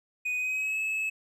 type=tone with pitch glide; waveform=triangle; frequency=2489 to 2590 Hz; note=D#7 to E7; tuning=0 to -31 cents; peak=-26 dBFS; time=0.25-1.1 s; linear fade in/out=10 ms; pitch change=+69 cents; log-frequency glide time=0.36-0.79 s; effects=none